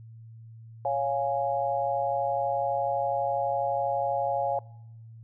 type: chord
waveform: sine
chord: Db major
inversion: none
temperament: equal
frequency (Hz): 554.4 / 698.5 / 830.6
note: Db5 / F5 / Ab5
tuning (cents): 0 / 0 / 0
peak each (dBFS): -29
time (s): 0.85-4.59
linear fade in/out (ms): 2
effects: noise-tail reverb RT60 0.9 s tail -24 dB re dry + added 113 Hz sine -44 dBFS peak until 5.23 s